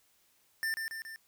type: tone with echo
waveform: square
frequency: 1790 Hz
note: A6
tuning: 29 cents sharp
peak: -31 dBFS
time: 0.63-0.74 s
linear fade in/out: 0 ms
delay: 140 ms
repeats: 3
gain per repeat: -4 dB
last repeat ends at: 1.16 s
effects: white hiss -69 dBFS RMS until 1.27 s